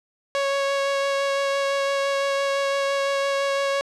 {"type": "tone with vibrato", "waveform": "sawtooth", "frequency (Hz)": 554, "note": "C#5", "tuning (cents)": -1, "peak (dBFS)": -17, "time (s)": [0.35, 3.81], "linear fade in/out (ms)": 0, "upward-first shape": "sine", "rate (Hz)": 5.9, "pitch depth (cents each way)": 9, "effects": ["low-pass 6000 Hz 12 dB/octave"]}